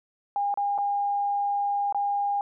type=tone with dropouts; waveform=sine; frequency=810 Hz; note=G#5; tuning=43 cents flat; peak=-23 dBFS; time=0.36-2.41 s; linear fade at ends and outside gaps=1 ms; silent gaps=0.541-0.574 / 0.779-0.785 / 1.925-1.946 s; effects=none